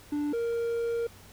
triangle tone pair in turn, 293.7 / 466.2 Hz, D4 / A#4, 0 / 0 cents, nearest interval minor sixth, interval 800 cents, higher second, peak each -25 dBFS, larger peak neither, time 0.12-0.33 / 0.33-1.07 s, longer second, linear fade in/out 5 ms, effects added 96 Hz sine -56 dBFS peak until 1.32 s + pink hiss -53 dBFS RMS until 1.32 s

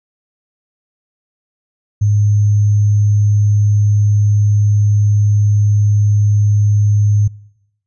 sine tone with sample-and-hold, 103.83 Hz, G#2, in tune, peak -9 dBFS, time 2.01-7.28 s, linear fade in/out 10 ms, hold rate 6300 Hz, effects noise-tail reverb RT60 0.9 s tail -25 dB re dry + resampled to 24000 Hz

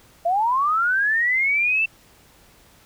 sine linear sweep, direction up, 659.3 to 2690 Hz, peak -17 dBFS, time 0.25-1.86 s, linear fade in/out 10 ms, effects pink hiss -53 dBFS RMS until 2.85 s

